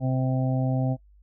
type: harmonic tone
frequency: 130 Hz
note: C3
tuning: 11 cents flat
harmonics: 1 / 2 / 4 / 5 / 6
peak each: -23 / -28 / -36 / -34 / -37 dBFS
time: 0-0.97 s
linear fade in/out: 50 ms
effects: noise-tail reverb RT60 0.1 s tail -21 dB re dry + added 50 Hz sine -52 dBFS peak until 1.22 s